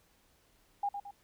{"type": "tone with echo", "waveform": "sine", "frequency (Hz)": 808, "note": "G#5", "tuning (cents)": -48, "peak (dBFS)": -29, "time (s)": [0.83, 0.89], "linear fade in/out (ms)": 5, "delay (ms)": 110, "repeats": 2, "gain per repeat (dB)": -7, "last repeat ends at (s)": 1.11, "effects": ["pink hiss -68 dBFS RMS until 1.23 s"]}